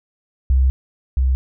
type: tone pair in turn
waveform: sine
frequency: 65.3 / 64.95 Hz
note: C2 / C2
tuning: -3 / -12 cents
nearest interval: unison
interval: 9 cents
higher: first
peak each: -11 / -13 dBFS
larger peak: first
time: 0.5-0.7 / 1.17-1.35 s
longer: first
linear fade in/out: 0 ms
effects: none